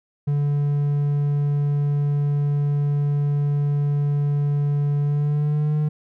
triangle tone with pitch glide, 144.5 to 151.16 Hz, D3 to D#3, -28 to -50 cents, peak -16 dBFS, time 0.27-5.89 s, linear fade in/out 10 ms, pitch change +78 cents, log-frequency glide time 5.01-5.78 s, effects none

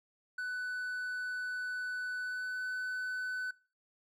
triangle tone with pitch glide, 1494 to 1504.4 Hz, F#6 to F#6, +16 to +28 cents, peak -33 dBFS, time 0.38-3.51 s, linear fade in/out 5 ms, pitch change +12 cents, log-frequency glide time 2.2-2.63 s, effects noise-tail reverb RT60 0.4 s tail -23 dB re dry

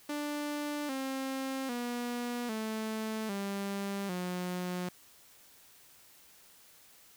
sawtooth tone with pitch steps, 294.2 / 266.7 / 241.7 / 219.1 / 198.64 / 180.06 Hz, D4 / C4 / B3 / A3 / G3 / F#3, +3 / +33 / -37 / -7 / +23 / -47 cents, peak -30 dBFS, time 0.09-4.89 s, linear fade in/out 5 ms, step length 800 ms, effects white hiss -59 dBFS RMS until 7.16 s

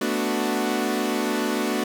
sawtooth chord, B minor seventh, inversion third, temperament equal, 220 / 246.9 / 293.7 / 370 Hz, A3 / B3 / D4 / F#4, 0 / 0 / 0 / 0 cents, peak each -24 dBFS, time 0.01-1.84 s, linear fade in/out 5 ms, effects none

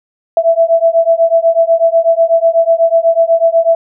sine beating tone pair, 659.3 / 667.4 Hz, E5 / E5, 0 / +21 cents, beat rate 8.1 Hz, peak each -10 dBFS, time 0.37-3.75 s, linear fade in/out 2 ms, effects none

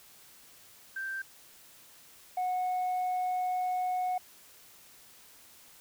sine tone pair in turn, 1568 / 732.8 Hz, G6 / F#5, 0 / -17 cents, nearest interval octave + minor second, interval 1317 cents, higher first, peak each -33 / -26 dBFS, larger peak second, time 0.96-1.22 / 2.37-4.18 s, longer second, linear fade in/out 5 ms, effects tanh soft clip ceiling -27 dBFS + white hiss -56 dBFS RMS until 5.8 s

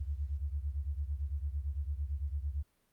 sine beating tone pair, 68.8 / 77.7 Hz, C#2 / D#2, -12 / -2 cents, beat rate 8.9 Hz, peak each -35 / -38 dBFS, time 0-2.63 s, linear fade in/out 10 ms, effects pink hiss -74 dBFS RMS until 2.92 s + Opus 48 kbps

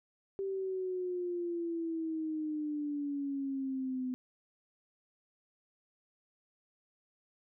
sine exponential sweep, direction down, 392 to 252.5 Hz, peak -33 dBFS, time 0.39-4.14 s, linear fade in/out 0 ms, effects none

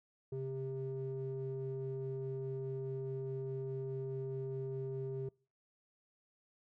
triangle ring-modulated tone, 131.8 Hz, C3, 13 cents sharp, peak -32 dBFS, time 0.32-5.29 s, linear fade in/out 5 ms, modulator 266 Hz, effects noise-tail reverb RT60 0.4 s tail -26 dB re dry + tanh soft clip ceiling -28 dBFS

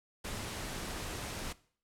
pink noise, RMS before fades -40 dBFS, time 0.24-1.53 s, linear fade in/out 10 ms, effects noise-tail reverb RT60 0.5 s tail -19 dB re dry + low-pass 11000 Hz 12 dB/octave

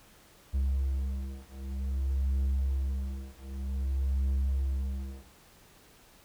triangle beating tone pair, 66.8 / 67.33 Hz, C2 / C#2, +36 / -50 cents, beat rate 0.53 Hz, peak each -29 dBFS, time 0.53-5.29 s, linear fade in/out 20 ms, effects pink hiss -58 dBFS RMS until 6.24 s

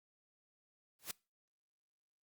white noise with exponential growth, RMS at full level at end -37 dBFS, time 0.99-1.11 s, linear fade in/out 1 ms, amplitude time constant 25 ms, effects noise-tail reverb RT60 0.3 s tail -24 dB re dry + Opus 48 kbps

